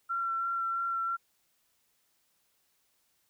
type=tone with vibrato; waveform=sine; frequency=1360 Hz; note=F6; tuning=46 cents flat; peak=-29 dBFS; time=0.09-1.17 s; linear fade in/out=20 ms; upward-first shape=sine; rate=3 Hz; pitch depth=13 cents each way; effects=white hiss -73 dBFS RMS until 3.29 s